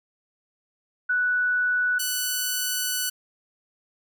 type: tone pair in turn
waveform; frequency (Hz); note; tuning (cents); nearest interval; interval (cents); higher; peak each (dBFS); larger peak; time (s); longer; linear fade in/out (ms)
sine / 5% pulse; 1480 / 1487; F#6 / F#6; 0 / +8; unison; 8; second; -20 / -13; second; 1.09-1.99 / 1.99-3.1; second; 10
effects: none